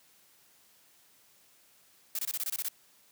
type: noise bursts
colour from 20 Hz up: blue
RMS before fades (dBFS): -33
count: 9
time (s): 2.15-2.685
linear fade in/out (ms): 2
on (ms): 39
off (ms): 23
effects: white hiss -63 dBFS RMS until 3.11 s + high-pass 80 Hz 12 dB/octave